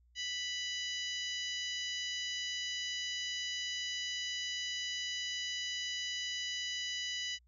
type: harmonic tone with a mistuned harmonic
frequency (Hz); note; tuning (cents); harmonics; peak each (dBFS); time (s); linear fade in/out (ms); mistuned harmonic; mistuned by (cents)
987.8; B5; 0; 2 / 3 / 4 / 5 / 6 / 7; -42 / -39 / -45 / -45 / -48 / -49; 0.15-7.39; 50; 7; -63
effects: added 60 Hz sine -64 dBFS peak until 7.47 s